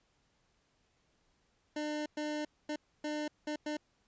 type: tone bursts at uneven times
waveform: 25% pulse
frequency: 300.8 Hz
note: D4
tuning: 42 cents sharp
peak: -31 dBFS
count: 6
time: 1.76-2.06 / 2.17-2.45 / 2.69-2.76 / 3.04-3.28 / 3.47-3.56 / 3.66-3.77 s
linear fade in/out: 5 ms
effects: pink hiss -74 dBFS RMS until 4.07 s + resampled to 16000 Hz